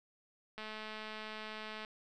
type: click train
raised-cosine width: 0.3 ms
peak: -29 dBFS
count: 275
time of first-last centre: 0.58-1.849 s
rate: 216 Hz
effects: none